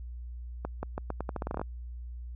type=accelerating click train; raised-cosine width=1 ms; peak=-19 dBFS; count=14; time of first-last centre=0.65-1.615 s; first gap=180 ms; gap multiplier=0.83; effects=added 60 Hz sine -38 dBFS peak until 2.35 s